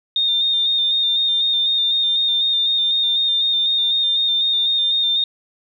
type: tone with vibrato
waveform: sine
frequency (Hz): 3645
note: A#7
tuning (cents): -40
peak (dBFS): -15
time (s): 0.16-5.24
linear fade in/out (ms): 2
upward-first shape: square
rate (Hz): 4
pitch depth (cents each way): 21
effects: 9-bit